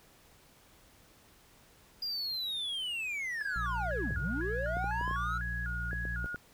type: linear two-way sweep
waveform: triangle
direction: down then up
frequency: 4876 to 58.4 to 1342 Hz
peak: -32 dBFS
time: 2.02-5.38 s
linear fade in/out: 5 ms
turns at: 4.15 s
type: tone with vibrato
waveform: sine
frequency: 1547 Hz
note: G6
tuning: 23 cents flat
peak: -36 dBFS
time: 3.41-6.36 s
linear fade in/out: 0 ms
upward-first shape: square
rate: 2 Hz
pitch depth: 130 cents each way
type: harmonic tone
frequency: 58.5 Hz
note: A#1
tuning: 7 cents sharp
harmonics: 1 / 2 / 3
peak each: -36 / -42 / -46 dBFS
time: 3.56-6.26 s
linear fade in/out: 0 ms
type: clicks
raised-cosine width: 2 ms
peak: -29 dBFS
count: 10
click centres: 4.107 / 4.769 / 4.843 / 5.012 / 5.078 / 5.111 / 5.931 / 6.053 / 6.244 / 6.345 s
effects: pink hiss -61 dBFS RMS until 6.53 s